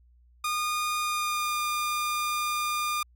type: tone with pitch glide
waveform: sawtooth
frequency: 1222 to 1207.3 Hz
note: D#6 to D6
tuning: -32 to +47 cents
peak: -23 dBFS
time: 0.44-3.03 s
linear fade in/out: 5 ms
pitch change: -21 cents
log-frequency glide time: 0.98-1.61 s
effects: added 60 Hz sine -56 dBFS peak until 3.15 s